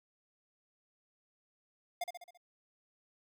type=tone with echo; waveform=square; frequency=706 Hz; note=F5; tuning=19 cents sharp; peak=-34 dBFS; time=2.01-2.04 s; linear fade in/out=5 ms; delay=67 ms; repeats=5; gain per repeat=-5 dB; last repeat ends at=2.375 s; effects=none